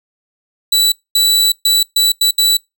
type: tone bursts at uneven times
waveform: sawtooth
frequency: 3951 Hz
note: B7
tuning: in tune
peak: -6 dBFS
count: 6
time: 0.72-0.92 / 1.15-1.52 / 1.65-1.83 / 1.96-2.12 / 2.21-2.31 / 2.38-2.57 s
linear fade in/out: 5 ms
effects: noise-tail reverb RT60 0.2 s tail -25 dB re dry